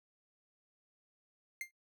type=tone with exponential decay; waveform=45% pulse; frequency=2106 Hz; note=C7; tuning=11 cents sharp; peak=-35 dBFS; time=1.61-1.71 s; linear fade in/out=1 ms; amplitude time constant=20 ms; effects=noise-tail reverb RT60 0.1 s tail -20 dB re dry